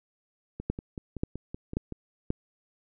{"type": "two click trains", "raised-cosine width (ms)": 3, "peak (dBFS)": [-23, -14], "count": [8, 4], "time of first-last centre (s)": [[0.6, 1.923], [0.7, 2.304]], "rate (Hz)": [5.29, 1.87], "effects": []}